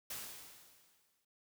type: noise with exponential decay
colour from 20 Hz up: white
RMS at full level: -42 dBFS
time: 0.1-1.25 s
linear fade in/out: 5 ms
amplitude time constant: 250 ms
effects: none

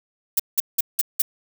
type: noise bursts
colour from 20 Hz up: violet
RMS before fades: -18 dBFS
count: 5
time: 0.37-1.22 s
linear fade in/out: 5 ms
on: 26 ms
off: 180 ms
effects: none

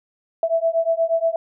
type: beating tone pair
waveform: sine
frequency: 656 / 664.4 Hz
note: E5 / E5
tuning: -9 / +13 cents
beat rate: 8.4 Hz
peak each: -20 / -20 dBFS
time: 0.43-1.36 s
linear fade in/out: 2 ms
effects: none

